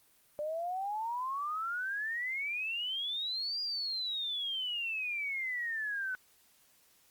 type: exponential two-way sweep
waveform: sine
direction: up then down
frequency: 587.3 to 4869 to 1492 Hz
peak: -33 dBFS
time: 0.39-6.15 s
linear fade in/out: 0 ms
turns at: 3.61 s
effects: white hiss -66 dBFS RMS until 7.1 s + Opus 32 kbps